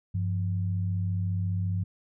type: tone pair together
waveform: sine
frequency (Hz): 97.57 / 172.2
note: G2 / F3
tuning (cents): -8 / -24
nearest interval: minor seventh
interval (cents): 984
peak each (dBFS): -26 / -34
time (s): 0.14-1.84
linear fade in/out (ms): 10
effects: none